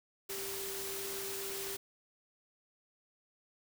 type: tone in noise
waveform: sine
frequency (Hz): 392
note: G4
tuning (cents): 0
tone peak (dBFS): -43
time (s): 0.29-1.77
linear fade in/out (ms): 10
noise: white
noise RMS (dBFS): -41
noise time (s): 0.29-1.77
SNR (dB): -5
effects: none